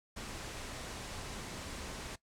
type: low-pass noise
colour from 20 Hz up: pink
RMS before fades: -44 dBFS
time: 0.16-2.16 s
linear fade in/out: 10 ms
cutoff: 9500 Hz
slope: 24 dB/octave
effects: noise-tail reverb RT60 0.1 s tail -18 dB re dry